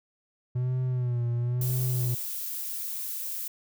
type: tone with vibrato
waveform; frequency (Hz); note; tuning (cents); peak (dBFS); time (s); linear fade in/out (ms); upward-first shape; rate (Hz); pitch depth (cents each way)
triangle; 123.47; B2; 0; -23; 0.55-2.15; 10; sine; 1; 64
type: noise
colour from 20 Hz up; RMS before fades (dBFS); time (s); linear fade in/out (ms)
violet; -34; 1.61-3.48; 5
effects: none